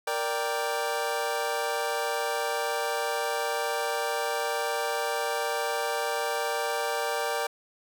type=chord; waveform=25% pulse; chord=G minor; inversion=first; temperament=equal; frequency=466.2 / 587.3 / 784 Hz; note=Bb4 / D5 / G5; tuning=0 / 0 / 0 cents; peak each=-28 dBFS; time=0.07-7.47 s; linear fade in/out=5 ms; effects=none